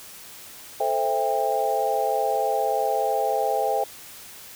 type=chord; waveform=sine; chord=A minor seventh; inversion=none; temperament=equal with one note detuned; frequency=440 / 523.3 / 659.3 / 796.8 Hz; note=A4 / C5 / E5 / G5; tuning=0 / 0 / 0 / +28 cents; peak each=-28 / -27 / -27 / -24 dBFS; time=0.8-3.84 s; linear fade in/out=5 ms; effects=white hiss -43 dBFS RMS until 4.55 s